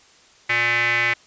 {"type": "tone with band-pass filter", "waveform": "square", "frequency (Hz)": 118.4, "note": "A#2", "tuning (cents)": 27, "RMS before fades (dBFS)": -20, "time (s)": [0.49, 1.14], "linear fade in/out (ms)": 10, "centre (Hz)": 2100, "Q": 5.9, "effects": ["white hiss -52 dBFS RMS until 1.26 s", "resampled to 16000 Hz"]}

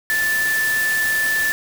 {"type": "tone in noise", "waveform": "sine", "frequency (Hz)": 1755, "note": "A6", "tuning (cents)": -5, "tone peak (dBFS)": -17, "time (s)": [0.1, 1.52], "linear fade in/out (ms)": 0, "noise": "white", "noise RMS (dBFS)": -27, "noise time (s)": [0.1, 1.52], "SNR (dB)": 7, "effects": []}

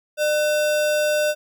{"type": "tone with sample-and-hold", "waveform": "sine", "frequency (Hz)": 600, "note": "D5", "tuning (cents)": 37, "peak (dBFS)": -17, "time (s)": [0.17, 1.35], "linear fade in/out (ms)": 50, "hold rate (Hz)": 2100, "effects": []}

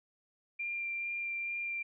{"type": "tone with vibrato", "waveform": "sine", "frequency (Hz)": 2381, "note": "D7", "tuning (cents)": 23, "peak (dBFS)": -34, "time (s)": [0.59, 1.83], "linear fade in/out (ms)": 10, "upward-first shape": "sine", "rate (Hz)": 2.3, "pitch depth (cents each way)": 10, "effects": []}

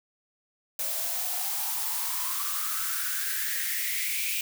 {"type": "noise with high-pass filter sweep", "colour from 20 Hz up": "blue", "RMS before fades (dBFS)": -30, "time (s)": [0.79, 4.41], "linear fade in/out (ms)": 2, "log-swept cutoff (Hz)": [580, 2500], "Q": 7.1, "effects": []}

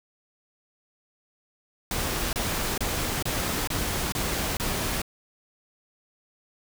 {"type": "noise bursts", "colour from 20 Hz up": "pink", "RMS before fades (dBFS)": -28, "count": 7, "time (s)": [1.91, 5.018], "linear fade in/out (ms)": 2, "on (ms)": 420, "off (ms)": 28, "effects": []}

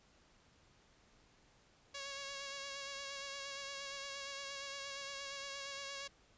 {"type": "tone with vibrato", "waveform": "5% pulse", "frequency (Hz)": 554.4, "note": "C#5", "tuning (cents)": 0, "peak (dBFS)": -32, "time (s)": [1.94, 6.08], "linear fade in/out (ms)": 10, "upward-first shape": "sine", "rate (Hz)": 8.6, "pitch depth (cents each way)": 23, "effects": ["pink hiss -68 dBFS RMS until 6.37 s", "resampled to 16000 Hz"]}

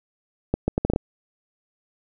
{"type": "accelerating click train", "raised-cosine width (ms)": 2, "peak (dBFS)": -7, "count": 7, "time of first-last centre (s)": [0.54, 0.961], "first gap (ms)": 140, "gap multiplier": 0.71, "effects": []}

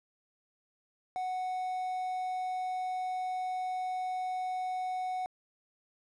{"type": "tone with quantisation", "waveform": "triangle", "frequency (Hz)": 740, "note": "F#5", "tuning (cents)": 0, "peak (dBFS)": -30, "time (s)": [1.16, 5.26], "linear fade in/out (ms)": 0, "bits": 9, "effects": ["resampled to 24000 Hz"]}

